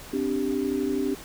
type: chord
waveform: sine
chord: C suspended second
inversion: none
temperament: equal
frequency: 261.6 / 293.7 / 392 Hz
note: C4 / D4 / G4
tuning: 0 / 0 / 0 cents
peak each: -28 dBFS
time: 0.13-1.15 s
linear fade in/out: 5 ms
effects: pink hiss -43 dBFS RMS until 1.24 s